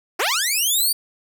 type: linear sweep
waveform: 10% pulse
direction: up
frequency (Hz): 310.9 to 4699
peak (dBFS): -10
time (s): 0.19-0.93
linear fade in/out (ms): 10
effects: none